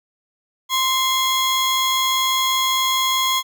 35% pulse tone pair together, 1046.5 / 3322 Hz, C6 / G#7, 0 / 0 cents, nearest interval octave + minor sixth, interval 2000 cents, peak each -18 dBFS, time 0.69-3.43 s, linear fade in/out 50 ms, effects none

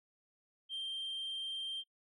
sine tone, 3162 Hz, G7, 14 cents sharp, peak -35 dBFS, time 0.69-1.84 s, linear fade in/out 50 ms, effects noise-tail reverb RT60 0.1 s tail -25 dB re dry + tanh soft clip ceiling -36 dBFS

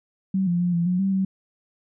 sine tone with pitch steps, 191 / 174 / 176.8 / 170.6 / 180.6 / 193.9 / 191.1 Hz, G3 / F3 / F3 / F3 / F#3 / G3 / G3, -45 / -6 / +22 / -40 / -42 / -19 / -44 cents, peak -19 dBFS, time 0.34-1.25 s, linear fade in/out 5 ms, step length 130 ms, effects none

